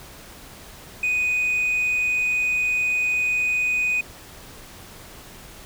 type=tone; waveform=sine; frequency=2489 Hz; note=D#7; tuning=in tune; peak=-17 dBFS; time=1.03-4.01 s; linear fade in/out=5 ms; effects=tanh soft clip ceiling -18 dBFS + pink hiss -43 dBFS RMS until 5.65 s